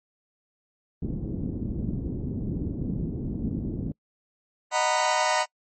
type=low-pass noise; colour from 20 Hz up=white; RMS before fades=-30 dBFS; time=1.02-3.92 s; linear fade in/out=5 ms; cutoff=280 Hz; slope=24 dB/octave
type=chord; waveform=sawtooth; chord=B major seventh; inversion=first; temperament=just; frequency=617.4 / 740.8 / 926 / 987.8 Hz; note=D#5 / F#5 / A#5 / B5; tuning=-14 / +2 / -12 / 0 cents; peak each=-23 dBFS; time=4.71-5.46 s; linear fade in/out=50 ms
effects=noise-tail reverb RT60 0.1 s tail -26 dB re dry + MP3 32 kbps